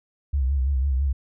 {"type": "tone with vibrato", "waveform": "sine", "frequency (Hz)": 67.4, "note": "C#2", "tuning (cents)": -48, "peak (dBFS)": -19, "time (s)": [0.33, 1.13], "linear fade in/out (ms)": 10, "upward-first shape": "sine", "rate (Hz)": 6, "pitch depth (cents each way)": 99, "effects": []}